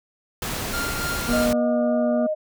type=noise; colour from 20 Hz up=pink; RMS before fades=-28 dBFS; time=0.42-1.53 s; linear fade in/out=2 ms
type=tone with tremolo; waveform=45% pulse; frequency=1396.9 Hz; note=F6; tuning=in tune; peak=-26 dBFS; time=0.73-1.46 s; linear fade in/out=5 ms; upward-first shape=triangle; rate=3.5 Hz; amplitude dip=55%
type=harmonic tone; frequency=240 Hz; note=B3; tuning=49 cents flat; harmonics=1 / 2 / 3 / 5 / 6; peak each=-21 / -33 / -34 / -38 / -42 dBFS; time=1.28-2.27 s; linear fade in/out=10 ms
type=tone with vibrato; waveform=sine; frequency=617 Hz; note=D#5; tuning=15 cents flat; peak=-21 dBFS; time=1.32-2.35 s; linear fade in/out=20 ms; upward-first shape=sine; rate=3.5 Hz; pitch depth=15 cents each way
effects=none